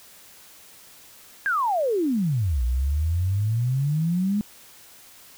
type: exponential two-way sweep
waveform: sine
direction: down then up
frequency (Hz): 1661.2 to 58.6 to 212.8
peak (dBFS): -20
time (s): 1.46-4.41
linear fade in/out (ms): 0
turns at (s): 2.63
effects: white hiss -49 dBFS RMS until 5.37 s